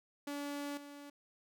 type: tone with level steps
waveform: sawtooth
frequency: 286.9 Hz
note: D4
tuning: 40 cents flat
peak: -35 / -45 dBFS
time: 0.27-1.1 s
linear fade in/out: 5 ms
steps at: 0.77 s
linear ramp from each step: 5 ms
effects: none